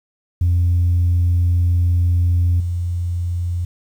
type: tone with level steps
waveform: sine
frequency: 87.31 Hz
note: F2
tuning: in tune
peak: -11 / -18 dBFS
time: 0.41-3.65 s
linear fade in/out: 5 ms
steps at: 2.6 s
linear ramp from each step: 2 ms
effects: tanh soft clip ceiling -10 dBFS + 8-bit